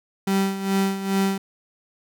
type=tone with tremolo; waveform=35% pulse; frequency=194.5 Hz; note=G3; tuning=13 cents flat; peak=-16 dBFS; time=0.27-1.38 s; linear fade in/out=5 ms; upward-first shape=sine; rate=2.4 Hz; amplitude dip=70%; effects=none